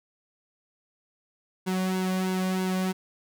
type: tone with flanger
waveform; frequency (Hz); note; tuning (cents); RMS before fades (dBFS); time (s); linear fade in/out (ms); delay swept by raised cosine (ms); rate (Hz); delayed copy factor
sawtooth; 186.4; F#3; +13; -27; 1.66-2.93; 20; 1.6 to 2.33; 3.1; -0.7
effects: none